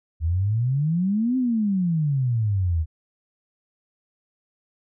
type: exponential two-way sweep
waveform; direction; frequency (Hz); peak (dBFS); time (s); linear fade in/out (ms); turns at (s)
sine; up then down; 76.7 to 262.4 to 76.7; -19; 0.2-2.86; 50; 1.37
effects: none

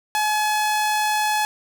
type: tone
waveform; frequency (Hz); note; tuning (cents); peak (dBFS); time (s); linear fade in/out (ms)
sawtooth; 850; G#5; +40; -15; 0.15-1.45; 0
effects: none

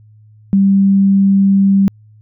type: tone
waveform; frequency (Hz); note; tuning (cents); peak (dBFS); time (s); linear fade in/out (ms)
sine; 196; G3; 0; -7; 0.53-1.88; 0
effects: added 107 Hz sine -41 dBFS peak until 2.21 s

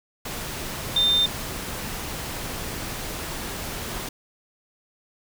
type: tone in noise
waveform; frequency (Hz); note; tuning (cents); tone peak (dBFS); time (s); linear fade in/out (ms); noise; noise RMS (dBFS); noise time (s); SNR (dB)
sine; 3600; A7; +39; -17; 0.96-1.26; 5; pink; -32; 0.25-4.09; +12
effects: none

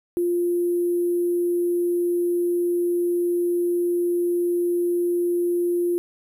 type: tone with sample-and-hold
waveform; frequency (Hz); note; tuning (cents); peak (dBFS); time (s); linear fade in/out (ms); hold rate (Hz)
sine; 349.2; F4; 0; -19; 0.17-5.98; 0; 11025
effects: none

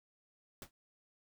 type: noise with exponential decay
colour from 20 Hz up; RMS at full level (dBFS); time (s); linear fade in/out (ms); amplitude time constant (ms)
pink; -43; 0.62-0.71; 1; 19
effects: none

